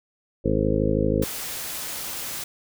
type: harmonic tone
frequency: 52.8 Hz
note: G#1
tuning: 29 cents sharp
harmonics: 1 / 2 / 3 / 4 / 5 / 6 / 8 / 9 / 10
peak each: -28 / -28 / -28 / -28 / -28 / -28 / -28 / -28 / -28 dBFS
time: 0.44-1.25 s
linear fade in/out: 20 ms
type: noise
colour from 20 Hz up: white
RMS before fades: -32 dBFS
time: 1.22-2.44 s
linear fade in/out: 5 ms
effects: none